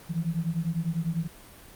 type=beating tone pair; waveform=sine; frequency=160.7 / 170.7 Hz; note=E3 / F3; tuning=-44 / -39 cents; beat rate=10 Hz; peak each=-29 / -29 dBFS; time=0.09-1.28 s; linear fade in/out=20 ms; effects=pink hiss -49 dBFS RMS until 1.75 s + Opus 32 kbps